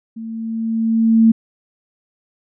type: tone with level ramp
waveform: sine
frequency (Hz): 225.2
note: A3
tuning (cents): +40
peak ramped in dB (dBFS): -27 to -6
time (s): 0.16-1.32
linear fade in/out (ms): 10
effects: none